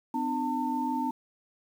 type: tone cluster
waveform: sine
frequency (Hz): 254.6 / 300.9 / 899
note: C4 / D4 / A5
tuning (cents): -47 / +42 / +37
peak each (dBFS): -31 / -34 / -30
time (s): 0.14-1.11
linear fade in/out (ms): 5
effects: 9-bit